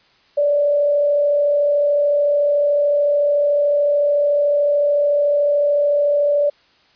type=tone with frequency modulation; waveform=sine; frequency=580 Hz; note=D5; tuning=22 cents flat; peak=-13 dBFS; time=0.37-6.5 s; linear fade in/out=10 ms; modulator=33.7 Hz; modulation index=0.29; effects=white hiss -55 dBFS RMS until 6.95 s + resampled to 11025 Hz